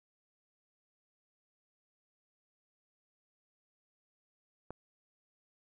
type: click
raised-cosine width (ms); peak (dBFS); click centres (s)
1; -28; 4.706
effects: none